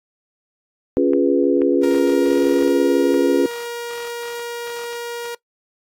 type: chord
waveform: sine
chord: C# dominant seventh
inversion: none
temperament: equal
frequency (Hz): 277.2 / 349.2 / 415.3 / 493.9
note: C#4 / E#4 / G#4 / B4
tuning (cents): 0 / 0 / 0 / 0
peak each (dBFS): -17 / -18 / -20 / -20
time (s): 0.97-3.46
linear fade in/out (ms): 0
type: clicks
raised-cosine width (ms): 0.5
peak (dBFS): -19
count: 5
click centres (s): 1.134 / 1.618 / 1.947 / 2.625 / 3.142
type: tone with pitch glide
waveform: sawtooth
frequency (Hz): 469.8 to 473.6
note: A#4 to A#4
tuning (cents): +13 to +27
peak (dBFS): -22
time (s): 1.83-5.35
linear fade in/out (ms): 5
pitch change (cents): +14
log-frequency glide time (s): 1.98-2.39
effects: noise-tail reverb RT60 0.1 s tail -20 dB re dry + AAC 64 kbps